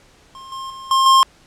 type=tone with level steps; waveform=square; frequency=1064 Hz; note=C6; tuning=29 cents sharp; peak=-36 / -28 / -33 / -13 / -9 dBFS; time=0.35-1.23 s; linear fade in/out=0 ms; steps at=0.52 / 0.7 / 0.91 / 1.06 s; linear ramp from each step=2 ms; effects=pink hiss -51 dBFS RMS until 1.46 s + low-pass 8000 Hz 12 dB/octave